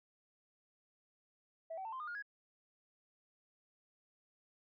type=tone with pitch steps; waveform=sine; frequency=653 / 763.2 / 892 / 1042.6 / 1218.5 / 1424.2 / 1664.6 Hz; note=E5 / G5 / A5 / C6 / D#6 / F6 / G#6; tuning=-17 / -47 / +23 / -6 / -37 / +33 / +4 cents; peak=-40 dBFS; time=1.7-2.225 s; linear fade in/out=10 ms; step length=75 ms; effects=tanh soft clip ceiling -37 dBFS